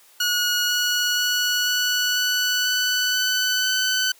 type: tone with pitch steps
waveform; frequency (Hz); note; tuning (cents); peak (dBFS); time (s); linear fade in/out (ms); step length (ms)
15% pulse; 1451 / 1459.4 / 1467.9 / 1476.4 / 1484.9 / 1493.5 / 1502.2 / 1510.9; F#6 / F#6 / F#6 / F#6 / F#6 / F#6 / F#6 / F#6; -34 / -24 / -14 / -4 / +6 / +16 / +26 / +36; -13; 0.2-4.12; 5; 490
effects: white hiss -53 dBFS RMS until 4.19 s + high-pass 400 Hz 12 dB/octave